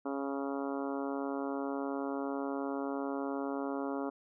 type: harmonic tone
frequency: 138.59 Hz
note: C#3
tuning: in tune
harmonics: 2 / 3 / 4 / 5 / 6 / 7 / 8 / 9 / 10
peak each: -36 / -40 / -42 / -44 / -46 / -47 / -48 / -49 / -50 dBFS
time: 0.05-4.1 s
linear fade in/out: 10 ms
effects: none